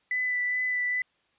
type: tone with vibrato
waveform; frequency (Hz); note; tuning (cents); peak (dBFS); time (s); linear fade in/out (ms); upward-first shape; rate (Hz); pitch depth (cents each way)
sine; 1991; B6; +14; -25; 0.11-1.02; 2; sine; 2.4; 14
effects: white hiss -69 dBFS RMS until 1.38 s + resampled to 8000 Hz